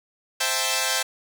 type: chord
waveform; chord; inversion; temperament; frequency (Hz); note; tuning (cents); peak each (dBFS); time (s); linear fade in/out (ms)
5% pulse; A minor seventh; first; equal; 523.3 / 659.3 / 784 / 880; C5 / E5 / G5 / A5; 0 / 0 / 0 / 0; -16; 0.4-1.03; 10
effects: none

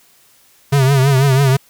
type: tone with vibrato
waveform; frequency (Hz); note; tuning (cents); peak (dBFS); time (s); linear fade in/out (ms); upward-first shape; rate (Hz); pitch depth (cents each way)
square; 135.7; C#3; -36; -10; 0.72-1.57; 10; triangle; 6.1; 100
effects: white hiss -51 dBFS RMS until 1.69 s

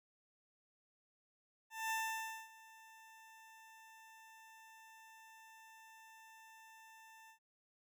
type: tone with ADSR envelope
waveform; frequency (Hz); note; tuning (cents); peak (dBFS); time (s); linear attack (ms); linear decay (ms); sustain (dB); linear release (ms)
20% pulse; 890; A5; +20; -31; 1.7-7.39; 210; 570; -22; 95
effects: none

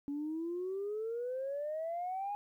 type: exponential sweep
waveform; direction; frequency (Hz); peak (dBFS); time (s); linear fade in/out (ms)
sine; up; 280.9 to 830.6; -34; 0.08-2.35; 0
effects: tanh soft clip ceiling -31 dBFS + 12-bit

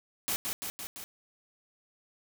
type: noise with echo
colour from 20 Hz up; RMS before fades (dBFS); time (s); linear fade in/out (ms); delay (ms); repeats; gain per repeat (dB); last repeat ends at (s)
white; -31; 0.28-0.36; 0; 170; 4; -3; 1.04
effects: none

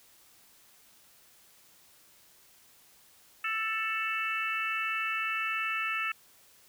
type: harmonic tone with a mistuned harmonic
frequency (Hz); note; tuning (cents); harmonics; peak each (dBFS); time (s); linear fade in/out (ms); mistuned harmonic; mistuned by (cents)
441.4; A4; +5; 3 / 4 / 5 / 6 / 7; -34 / -36 / -38 / -33 / -45; 3.44-6.12; 5; 7; -75
effects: white hiss -60 dBFS RMS until 6.68 s

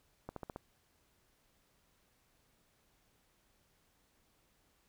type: accelerating click train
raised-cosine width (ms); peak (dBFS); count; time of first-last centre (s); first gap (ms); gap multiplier
1; -28; 5; 0.29-0.561; 73; 0.95
effects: pink hiss -73 dBFS RMS until 4.88 s

